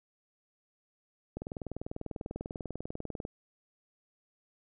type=click train; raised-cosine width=2 ms; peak=-24 dBFS; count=39; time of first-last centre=1.37-3.251 s; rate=20.2 Hz; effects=none